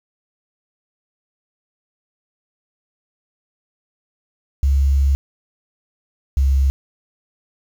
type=tone pair in turn; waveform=sine; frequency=68.9 / 67.76 Hz; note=C#2 / C#2; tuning=-10 / -39 cents; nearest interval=unison; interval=29 cents; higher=first; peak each=-12 dBFS; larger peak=neither; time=4.63-5.15 / 6.37-6.7 s; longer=first; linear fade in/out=0 ms; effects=7-bit